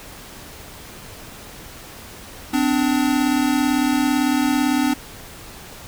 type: tone pair together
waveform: square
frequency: 255.8 / 293.7 Hz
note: C4 / D4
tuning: -39 / 0 cents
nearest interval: major second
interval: 239 cents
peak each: -20 dBFS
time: 2.53-4.94 s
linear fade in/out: 10 ms
effects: pink hiss -39 dBFS RMS until 5.87 s